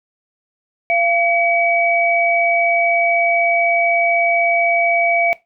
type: tone pair together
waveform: sine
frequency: 685 / 2274 Hz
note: F5 / C#7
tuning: -34 / +44 cents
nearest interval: octave + major sixth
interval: 2078 cents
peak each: -16 dBFS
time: 0.9-5.33 s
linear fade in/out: 0 ms
effects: noise-tail reverb RT60 0.2 s tail -18 dB re dry